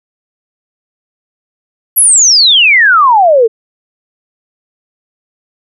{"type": "exponential sweep", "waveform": "sine", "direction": "down", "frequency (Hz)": [11840, 431.4], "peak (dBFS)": -3, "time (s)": [1.96, 3.48], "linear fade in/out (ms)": 20, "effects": []}